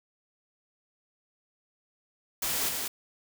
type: noise with echo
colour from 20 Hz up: white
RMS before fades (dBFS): -30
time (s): 2.42-2.69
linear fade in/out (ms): 5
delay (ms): 190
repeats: 1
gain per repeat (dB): -3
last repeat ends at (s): 2.88
effects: none